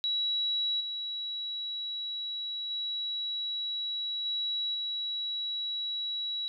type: tone with level steps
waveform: sine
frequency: 3900 Hz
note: B7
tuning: 23 cents flat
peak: -27 / -33 / -31 / -29 / -31 dBFS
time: 0.04-6.48 s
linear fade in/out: 0 ms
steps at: 0.8 / 2.7 / 4.25 / 4.74 s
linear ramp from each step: 10 ms
effects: none